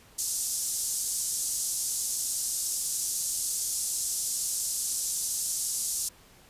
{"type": "band-pass noise", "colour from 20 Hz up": "pink", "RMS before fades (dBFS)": -31, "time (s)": [0.18, 6.09], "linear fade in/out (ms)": 10, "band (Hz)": [6100, 11000], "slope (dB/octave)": 24, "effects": ["pink hiss -56 dBFS RMS until 6.49 s", "resampled to 32000 Hz"]}